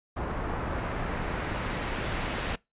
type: noise with low-pass filter sweep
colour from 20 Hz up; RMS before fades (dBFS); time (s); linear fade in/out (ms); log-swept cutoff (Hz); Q
pink; -32; 0.16-2.56; 10; 1200 to 3200; 0.97
effects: noise-tail reverb RT60 0.2 s tail -23 dB re dry + resampled to 8000 Hz